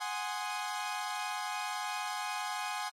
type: chord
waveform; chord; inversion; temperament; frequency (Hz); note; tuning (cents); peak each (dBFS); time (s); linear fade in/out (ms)
sawtooth; Ab dominant seventh; third; equal; 740 / 830.6 / 1046.5 / 1244.5; Gb5 / Ab5 / C6 / Eb6; 0 / 0 / 0 / 0; -37 / -34 / -37 / -39; 0-2.9; 20
effects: low-pass 10000 Hz 12 dB/octave + AAC 48 kbps